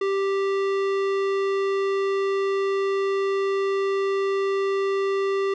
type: tone with tanh clipping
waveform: sine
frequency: 392 Hz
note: G4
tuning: in tune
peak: -23 dBFS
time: 0.01-5.54 s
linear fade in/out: 5 ms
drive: 17 dB
effects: none